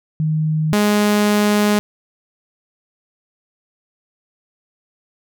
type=tone pair in turn; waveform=sine / sawtooth; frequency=155.8 / 208 Hz; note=D#3 / G#3; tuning=+3 / +3 cents; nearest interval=perfect fourth; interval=500 cents; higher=second; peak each=-15 / -9 dBFS; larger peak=second; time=0.2-0.73 / 0.73-1.79 s; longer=second; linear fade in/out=0 ms; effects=none